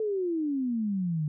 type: exponential sweep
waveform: sine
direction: down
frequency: 444.4 to 146.83 Hz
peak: -26 dBFS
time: 0-1.28 s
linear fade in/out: 2 ms
effects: none